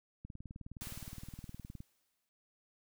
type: click train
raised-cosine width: 5 ms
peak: -34 dBFS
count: 31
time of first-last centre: 0.25-1.804 s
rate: 19.3 Hz
type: noise with exponential decay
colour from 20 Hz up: white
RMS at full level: -46 dBFS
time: 0.81-2.29 s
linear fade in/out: 0 ms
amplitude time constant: 320 ms
effects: none